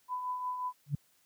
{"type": "tone with tremolo", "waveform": "sine", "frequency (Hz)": 1000, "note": "B5", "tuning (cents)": 21, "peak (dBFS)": -31, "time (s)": [0.08, 0.73], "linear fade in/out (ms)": 50, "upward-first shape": "triangle", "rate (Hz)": 5.6, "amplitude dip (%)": 50}
{"type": "tone with exponential growth", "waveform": "sine", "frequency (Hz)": 143.4, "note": "D3", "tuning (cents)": -41, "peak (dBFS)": -24, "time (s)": [0.86, 0.95], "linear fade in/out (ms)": 5, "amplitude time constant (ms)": 19}
{"effects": ["white hiss -69 dBFS RMS until 1.25 s", "high-pass 60 Hz 12 dB/octave"]}